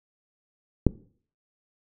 click, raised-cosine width 3 ms, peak -4 dBFS, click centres 0.867 s, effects noise-tail reverb RT60 0.5 s tail -20 dB re dry

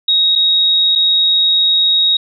sine tone with dropouts, 3776 Hz, A#7, 22 cents sharp, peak -9 dBFS, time 0.08-2.17 s, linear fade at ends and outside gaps 5 ms, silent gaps 0.354-0.358 / 0.953-0.957 s, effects none

